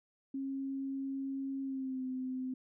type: tone with pitch glide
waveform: sine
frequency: 270.9 to 257.6 Hz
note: C#4 to C4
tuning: -40 to -27 cents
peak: -35 dBFS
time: 0.34-2.54 s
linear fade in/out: 5 ms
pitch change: -87 cents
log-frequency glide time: 1.62-2.04 s
effects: none